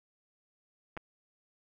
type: clicks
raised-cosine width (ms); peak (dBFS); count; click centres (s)
0.5; -27 / -25; 2; 0.968 / 0.974
effects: none